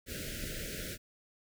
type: band-stop noise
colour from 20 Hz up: pink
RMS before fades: -40 dBFS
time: 0.06-0.98 s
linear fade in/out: 50 ms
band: 630 to 1400 Hz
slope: 96 dB/octave
effects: none